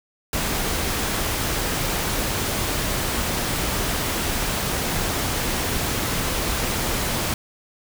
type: noise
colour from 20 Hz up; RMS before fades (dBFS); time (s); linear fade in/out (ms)
pink; -24; 0.33-7.34; 2
effects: none